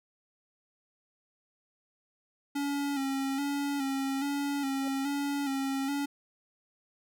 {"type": "tone with vibrato", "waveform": "square", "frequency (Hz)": 277.2, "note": "C#4", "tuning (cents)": 0, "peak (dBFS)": -30, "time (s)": [2.55, 6.06], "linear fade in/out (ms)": 10, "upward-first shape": "square", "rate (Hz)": 1.2, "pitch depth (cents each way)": 39}
{"type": "tone with exponential growth", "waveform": "sine", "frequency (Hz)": 554.4, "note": "C#5", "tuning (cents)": 0, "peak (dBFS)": -39, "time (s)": [4.76, 4.88], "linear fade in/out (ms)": 2, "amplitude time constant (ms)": 26}
{"effects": []}